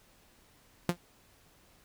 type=tone with exponential decay; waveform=sawtooth; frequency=174.61 Hz; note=F3; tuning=in tune; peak=-18 dBFS; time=0.89-0.97 s; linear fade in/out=2 ms; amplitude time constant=16 ms; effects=pink hiss -63 dBFS RMS until 1.84 s